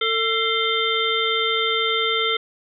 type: harmonic tone with a mistuned harmonic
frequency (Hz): 448.4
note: A4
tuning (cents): +33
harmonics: 1 / 3 / 5 / 7 / 8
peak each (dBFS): -25 / -25 / -25 / -25 / -25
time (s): 0.01-2.37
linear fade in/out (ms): 5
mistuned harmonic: 5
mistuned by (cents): -120
effects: none